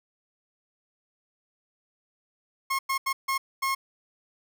30% pulse tone bursts at uneven times, 1079 Hz, C#6, 47 cents flat, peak -22 dBFS, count 5, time 2.7-2.79 / 2.89-2.98 / 3.06-3.13 / 3.28-3.38 / 3.62-3.75 s, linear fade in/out 10 ms, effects none

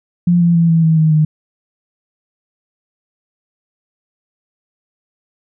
sine tone with pitch steps, 174.61 / 171.02 / 167.5 / 164.05 / 160.67 / 157.37 / 154.13 Hz, F3 / F3 / E3 / E3 / E3 / D#3 / D#3, 0 / -36 / +28 / -8 / -44 / +20 / -16 cents, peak -8 dBFS, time 0.27-1.25 s, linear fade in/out 5 ms, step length 140 ms, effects none

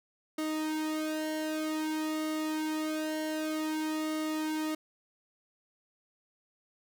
sawtooth tone with flanger, 311.1 Hz, D#4, in tune, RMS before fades -33 dBFS, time 0.38-4.75 s, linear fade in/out 5 ms, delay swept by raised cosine 1.2 to 2.4 ms, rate 0.53 Hz, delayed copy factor -0.8, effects none

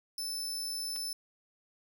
sawtooth tone, 5274 Hz, E8, in tune, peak -32 dBFS, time 0.18-1.13 s, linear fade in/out 2 ms
clicks, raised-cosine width 0.2 ms, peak -32 dBFS, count 2, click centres 0.96 / 0.964 s
effects 12-bit

